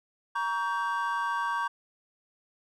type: chord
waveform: triangle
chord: G diminished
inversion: first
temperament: just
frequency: 940.8 / 1128.9 / 1568 Hz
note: Bb5 / Db6 / G6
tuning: +16 / +31 / 0 cents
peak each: -29 / -29 / -31 dBFS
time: 0.35-1.68 s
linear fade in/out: 10 ms
effects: tanh soft clip ceiling -17 dBFS